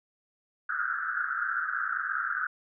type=band-pass noise; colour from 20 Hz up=white; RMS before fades=-31 dBFS; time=0.69-2.47 s; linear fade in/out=5 ms; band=1300 to 1600 Hz; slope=96 dB/octave; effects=none